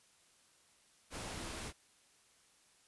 sine tone in noise, 333.7 Hz, E4, 21 cents sharp, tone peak -53 dBFS, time 1.37-1.6 s, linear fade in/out 50 ms, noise pink, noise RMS -44 dBFS, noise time 1.1-1.73 s, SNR -12 dB, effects white hiss -68 dBFS RMS until 2.87 s + resampled to 24000 Hz

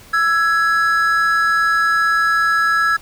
triangle tone pair together, 1329 / 1671.4 Hz, E6 / G#6, +14 / +11 cents, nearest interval major third, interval 397 cents, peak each -14 dBFS, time 0.13-2.97 s, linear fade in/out 10 ms, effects pink hiss -43 dBFS RMS until 3.01 s

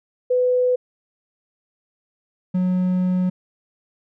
sine / triangle tone pair in turn, 499.9 / 182.76 Hz, B4 / F#3, +21 / -21 cents, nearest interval octave + perfect fourth, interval 1742 cents, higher first, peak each -15 dBFS, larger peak neither, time 0.3-0.76 / 2.54-3.3 s, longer second, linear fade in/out 10 ms, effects none

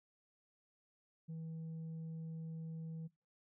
sine tone, 161.8 Hz, E3, 32 cents flat, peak -40 dBFS, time 1.28-3.08 s, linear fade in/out 20 ms, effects noise-tail reverb RT60 0.3 s tail -24 dB re dry + tanh soft clip ceiling -42 dBFS

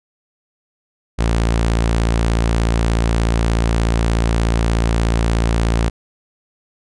sawtooth tone, 56.7 Hz, A#1, 47 cents flat, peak -10 dBFS, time 1.18-5.9 s, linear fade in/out 20 ms, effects resampled to 22050 Hz

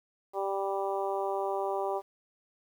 harmonic tone, 196 Hz, G3, in tune, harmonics 2 / 3 / 4 / 5 / 6, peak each -33 / -35 / -34 / -38 / -42 dBFS, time 0.33-2.02 s, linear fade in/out 50 ms, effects 10-bit

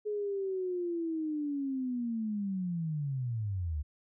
sine linear sweep, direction down, 424 to 69.9 Hz, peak -31 dBFS, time 0.05-3.83 s, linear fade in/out 20 ms, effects none

